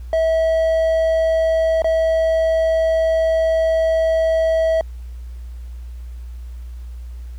triangle tone with dropouts, 648 Hz, E5, 30 cents flat, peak -12 dBFS, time 0.13-4.81 s, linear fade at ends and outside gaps 1 ms, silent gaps 1.82-1.844 s, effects added 60 Hz sine -29 dBFS peak until 7.38 s + pink hiss -55 dBFS RMS until 7.38 s

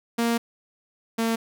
sawtooth tone pair in turn, 233.2 / 227.3 Hz, A#3 / A#3, +1 / -43 cents, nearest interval unison, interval 44 cents, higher first, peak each -17 / -18 dBFS, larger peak first, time 0.18-0.38 / 1.18-1.36 s, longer first, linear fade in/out 10 ms, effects none

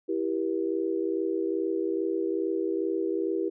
sine chord, E diminished, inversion none, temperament equal with one note detuned, 329.6 / 392 / 478.2 Hz, E4 / G4 / Bb4, 0 / 0 / +44 cents, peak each -29 / -29 / -33 dBFS, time 0.08-3.5 s, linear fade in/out 20 ms, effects none

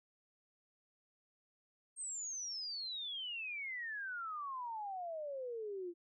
sine exponential sweep, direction down, 8590 to 337.6 Hz, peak -40 dBFS, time 1.96-5.94 s, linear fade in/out 50 ms, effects none

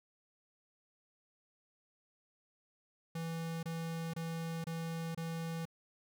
square tone bursts, 164.81 Hz, E3, in tune, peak -38 dBFS, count 5, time 3.15-5.654 s, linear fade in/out 5 ms, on 480 ms, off 26 ms, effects none

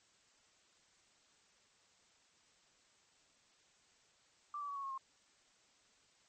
sine tone with pitch steps, 1174.7 / 1152.5 / 1130.8 / 1109.4 / 1088.5 / 1067.9 Hz, D6 / D6 / C#6 / C#6 / C#6 / C6, 0 / -33 / +34 / +1 / -32 / +35 cents, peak -40 dBFS, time 4.54-4.978 s, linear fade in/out 2 ms, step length 73 ms, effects white hiss -70 dBFS RMS until 6.28 s + MP3 32 kbps

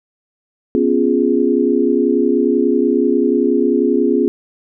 sine chord, C# dominant seventh, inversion third, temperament equal, 246.9 / 277.2 / 349.2 / 415.3 Hz, B3 / C#4 / E#4 / G#4, 0 / 0 / 0 / 0 cents, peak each -17 dBFS, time 0.75-4.28 s, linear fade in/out 0 ms, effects none

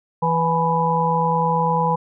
harmonic tone with a mistuned harmonic, 164.81 Hz, E3, in tune, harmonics 1 / 3 / 5 / 6, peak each -22 / -24 / -22 / -20 dBFS, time 0.22-1.96 s, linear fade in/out 10 ms, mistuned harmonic 5, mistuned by +33 cents, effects none

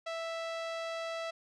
sawtooth tone with low-pass filter, 659.3 Hz, E5, in tune, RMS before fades -38 dBFS, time 0.06-1.31 s, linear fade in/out 10 ms, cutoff 4600 Hz, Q 0.92, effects none

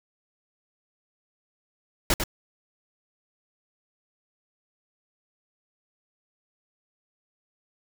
pink noise with echo, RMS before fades -21 dBFS, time 2.1-2.14 s, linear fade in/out 2 ms, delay 98 ms, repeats 1, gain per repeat -6 dB, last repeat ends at 2.238 s, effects none

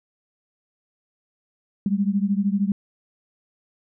sine beating tone pair, 195.5 / 208.5 Hz, G3 / G#3, -4 / +7 cents, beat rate 13 Hz, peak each -21 / -23 dBFS, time 1.86-2.72 s, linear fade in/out 2 ms, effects none

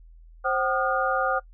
sine tone cluster, 529 / 760 / 1221 / 1426 Hz, C5 / F#5 / D#6 / F6, +19 / +46 / -33 / +36 cents, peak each -27 dBFS, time 0.44-1.4 s, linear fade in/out 20 ms, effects noise-tail reverb RT60 0.1 s tail -23 dB re dry + added 41 Hz sine -46 dBFS peak until 1.53 s

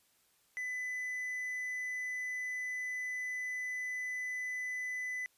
triangle tone, 2002 Hz, B6, 23 cents sharp, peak -34 dBFS, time 0.57-5.26 s, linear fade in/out 0 ms, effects white hiss -71 dBFS RMS until 5.37 s + resampled to 32000 Hz

